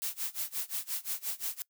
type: noise with tremolo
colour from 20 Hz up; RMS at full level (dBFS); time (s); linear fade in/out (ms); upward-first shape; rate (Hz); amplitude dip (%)
blue; -33; 0.02-1.62; 0; sine; 5.7; 95
effects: noise-tail reverb RT60 0.1 s tail -23 dB re dry